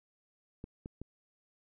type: clicks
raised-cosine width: 3 ms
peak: -29 dBFS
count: 3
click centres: 0.641 / 0.859 / 1.016 s
effects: none